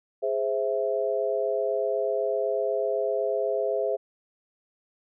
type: chord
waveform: sine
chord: Ab augmented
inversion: none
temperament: equal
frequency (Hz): 415.3 / 523.3 / 659.3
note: Ab4 / C5 / E5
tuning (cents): 0 / 0 / 0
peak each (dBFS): -28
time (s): 0.22-3.97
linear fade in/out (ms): 20
effects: none